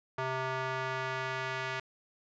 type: tone with band-pass filter sweep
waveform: square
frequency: 130.81 Hz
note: C3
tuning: in tune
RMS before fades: -35 dBFS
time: 0.18-1.8 s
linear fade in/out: 5 ms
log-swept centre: 1100 to 1900 Hz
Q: 1.1
effects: resampled to 16000 Hz